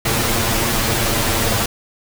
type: noise with comb filter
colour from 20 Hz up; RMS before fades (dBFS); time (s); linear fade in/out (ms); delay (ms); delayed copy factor
pink; -18; 0.05-1.66; 5; 8.8; +0.9
effects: none